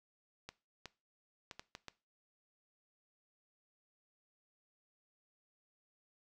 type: clicks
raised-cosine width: 0.2 ms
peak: -28 dBFS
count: 6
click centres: 0.49 / 0.857 / 1.512 / 1.595 / 1.751 / 1.883 s
effects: noise-tail reverb RT60 0.3 s tail -19 dB re dry